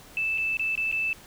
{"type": "tone with dropouts", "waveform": "sine", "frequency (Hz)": 2637, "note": "E7", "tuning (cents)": 0, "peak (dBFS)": -24, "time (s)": [0.17, 1.13], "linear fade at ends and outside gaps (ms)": 1, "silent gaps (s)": [[0.377, 0.381], [0.57, 0.595], [0.754, 0.776], [0.915, 0.925]], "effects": ["pink hiss -49 dBFS RMS until 1.26 s"]}